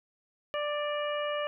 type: harmonic tone with a mistuned harmonic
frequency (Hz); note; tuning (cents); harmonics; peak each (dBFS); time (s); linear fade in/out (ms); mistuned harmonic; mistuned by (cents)
590; D5; +8; 1 / 2 / 3 / 4 / 5; -31 / -36 / -40 / -43 / -40; 0.54-1.47; 0; 5; -30
effects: none